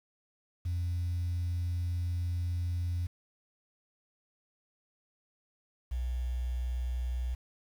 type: tone pair in turn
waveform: sine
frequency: 87.31 / 61.74 Hz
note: F2 / B1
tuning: 0 / 0 cents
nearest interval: tritone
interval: 600 cents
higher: first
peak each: -28 / -29 dBFS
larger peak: first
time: 0.65-3.07 / 5.91-7.35 s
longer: first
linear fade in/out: 10 ms
effects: tanh soft clip ceiling -27 dBFS + 9-bit